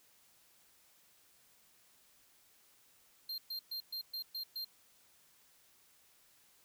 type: tone bursts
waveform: square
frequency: 4186 Hz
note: C8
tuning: in tune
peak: -39 dBFS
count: 7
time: 3.29-4.647 s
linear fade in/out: 5 ms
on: 91 ms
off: 120 ms
effects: white hiss -67 dBFS RMS until 6.64 s